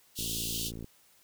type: high-pass noise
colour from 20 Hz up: pink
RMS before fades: -35 dBFS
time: 0.15-0.72 s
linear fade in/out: 50 ms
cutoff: 2800 Hz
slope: 96 dB/octave
type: click train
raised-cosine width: 3 ms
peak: -29 dBFS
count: 38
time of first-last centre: 0.19-0.844 s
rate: 56.6 Hz
effects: white hiss -63 dBFS RMS until 1.23 s